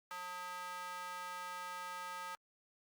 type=tone with high-pass filter; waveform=square; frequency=180 Hz; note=F#3; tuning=47 cents flat; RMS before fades=-45 dBFS; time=0.11-2.35 s; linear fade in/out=0 ms; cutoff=1100 Hz; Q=3.5; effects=Opus 48 kbps